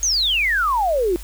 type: exponential sweep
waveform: sine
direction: down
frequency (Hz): 6610 to 334.6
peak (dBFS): -16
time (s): 0.03-1.16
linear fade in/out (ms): 0
effects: added 50 Hz sine -32 dBFS peak until 1.23 s + white hiss -42 dBFS RMS until 1.23 s